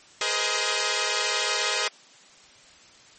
5% pulse tone cluster, 417.3 / 477.5 / 518 / 629 Hz, G#4 / A#4 / C5 / D#5, +8 / +42 / -17 / +19 cents, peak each -18 dBFS, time 0.21-1.88 s, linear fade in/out 2 ms, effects white hiss -52 dBFS RMS until 3.18 s + MP3 32 kbps

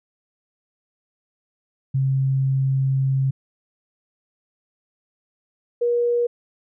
sine tone pair in turn, 134.2 / 478.2 Hz, C3 / A#4, +44 / +44 cents, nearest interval octave + minor seventh, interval 2200 cents, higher second, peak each -17 dBFS, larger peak neither, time 1.94-3.31 / 5.81-6.27 s, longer first, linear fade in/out 10 ms, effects none

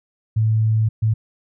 sine tone bursts at uneven times, 110 Hz, A2, in tune, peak -14 dBFS, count 2, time 0.36-0.89 / 1.02-1.14 s, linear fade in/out 10 ms, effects none

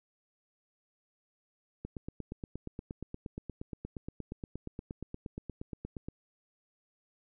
click train, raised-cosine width 3 ms, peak -26 dBFS, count 37, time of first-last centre 1.85-6.085 s, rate 8.5 Hz, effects none

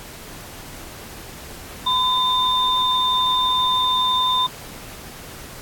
sine tone pair together, 1012 / 3606 Hz, B5 / A7, +42 / +42 cents, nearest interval octave + minor seventh, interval 2200 cents, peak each -19 dBFS, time 1.86-4.47 s, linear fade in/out 10 ms, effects pink hiss -38 dBFS RMS until 5.61 s + AAC 64 kbps

